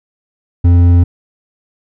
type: tone with hard clipping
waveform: triangle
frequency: 87.31 Hz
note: F2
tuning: in tune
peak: -6 dBFS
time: 0.64-1.04 s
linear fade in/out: 10 ms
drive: 10 dB
effects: none